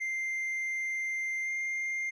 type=tone with pitch glide; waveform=triangle; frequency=2093 to 2108 Hz; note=C7 to C7; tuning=0 to +12 cents; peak=-29 dBFS; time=0-2.11 s; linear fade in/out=20 ms; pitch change=+12 cents; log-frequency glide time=1.44-1.49 s; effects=resampled to 22050 Hz